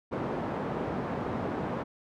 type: band-pass noise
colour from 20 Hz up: pink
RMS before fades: -33 dBFS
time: 0.11-1.84 s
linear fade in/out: 20 ms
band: 150 to 970 Hz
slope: 12 dB/octave
effects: none